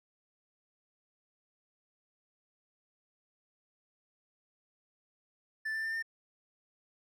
triangle tone with pitch steps, 1760 / 1776.3 / 1792.8 / 1809.5 Hz, A6 / A6 / A6 / A6, 0 / +16 / +32 / +48 cents, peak -31 dBFS, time 5.65-6.026 s, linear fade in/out 10 ms, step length 94 ms, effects none

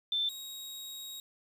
sine / sawtooth tone pair in turn, 3548 / 3788 Hz, A7 / A#7, +14 / +27 cents, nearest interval minor second, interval 113 cents, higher second, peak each -28 / -38 dBFS, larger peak first, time 0.12-0.29 / 0.29-1.2 s, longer second, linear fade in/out 2 ms, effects 10-bit

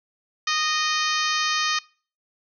harmonic tone, 618 Hz, D#5, 12 cents flat, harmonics 2 / 3 / 4 / 5 / 6 / 7 / 8 / 9 / 10, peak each -26 / -28 / -29 / -30 / -31 / -31 / -32 / -33 / -33 dBFS, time 0.47-1.79 s, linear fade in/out 5 ms, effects noise-tail reverb RT60 0.4 s tail -23 dB re dry

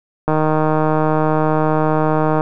click train, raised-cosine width 1 ms, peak -3 dBFS, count 331, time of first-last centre 0.28-2.409 s, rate 155 Hz, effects none

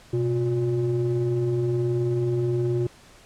triangle ring-modulated tone, 115.8 Hz, A#2, 11 cents flat, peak -16 dBFS, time 0.13-2.87 s, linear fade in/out 5 ms, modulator 241 Hz, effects pink hiss -51 dBFS RMS until 3.25 s + low-pass 9000 Hz 12 dB/octave

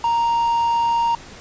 triangle tone with quantisation, 932.3 Hz, A#5, in tune, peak -14 dBFS, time 0.04-1.15 s, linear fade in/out 2 ms, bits 7, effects pink hiss -40 dBFS RMS until 1.4 s + resampled to 16000 Hz

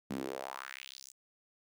sawtooth tone with high-pass filter sweep, 66.4 Hz, C2, 26 cents sharp, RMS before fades -43 dBFS, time 0.1-1.12 s, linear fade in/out 10 ms, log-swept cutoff 200 to 7500 Hz, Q 2.9, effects none

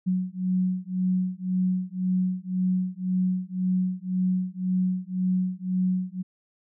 sine beating tone pair, 183.3 / 185.2 Hz, F#3 / F#3, -16 / +2 cents, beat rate 1.9 Hz, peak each -26 dBFS, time 0.06-6.23 s, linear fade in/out 20 ms, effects none

